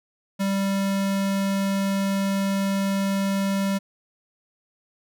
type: tone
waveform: square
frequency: 196 Hz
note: G3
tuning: in tune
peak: -22 dBFS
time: 0.39-3.79 s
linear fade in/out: 20 ms
effects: none